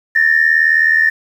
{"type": "tone pair together", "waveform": "sine", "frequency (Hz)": [1760, 1839.1], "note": ["A6", "A#6"], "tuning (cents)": [0, -24], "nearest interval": "minor second", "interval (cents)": 76, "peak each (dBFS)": -11, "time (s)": [0.15, 1.1], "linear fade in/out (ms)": 10, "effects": ["tanh soft clip ceiling -2 dBFS", "7-bit"]}